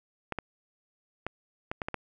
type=clicks; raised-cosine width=0.5 ms; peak=-17 dBFS; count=7; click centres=0.323 / 0.387 / 1.266 / 1.715 / 1.818 / 1.885 / 1.943 s; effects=none